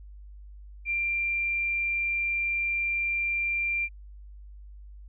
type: tone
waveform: sine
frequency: 2374 Hz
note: D7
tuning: 18 cents sharp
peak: -25 dBFS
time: 0.85-3.89 s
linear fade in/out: 50 ms
effects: added 50 Hz sine -43 dBFS peak until 5.08 s